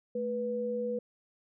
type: tone pair together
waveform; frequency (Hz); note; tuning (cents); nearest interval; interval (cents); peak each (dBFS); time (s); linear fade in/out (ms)
sine; 218.7 / 490; A3 / B4; -10 / -14; octave + major second; 1396; -37 / -31; 0.15-0.99; 5
effects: none